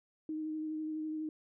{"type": "tone with vibrato", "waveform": "sine", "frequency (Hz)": 311.1, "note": "D#4", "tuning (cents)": 0, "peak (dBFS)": -35, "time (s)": [0.29, 1.29], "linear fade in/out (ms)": 2, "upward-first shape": "sine", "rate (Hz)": 12, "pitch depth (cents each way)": 17, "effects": []}